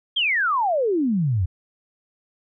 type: exponential sweep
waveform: sine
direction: down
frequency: 3322 to 83.1 Hz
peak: -18 dBFS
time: 0.16-1.46 s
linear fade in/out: 10 ms
effects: none